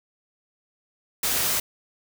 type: noise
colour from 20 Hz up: white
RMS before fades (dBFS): -24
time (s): 1.23-1.6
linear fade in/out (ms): 5
effects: none